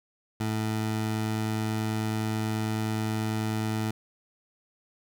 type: tone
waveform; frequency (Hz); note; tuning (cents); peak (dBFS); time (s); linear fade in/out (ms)
20% pulse; 109.3; A2; -11; -22; 0.4-3.91; 5
effects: none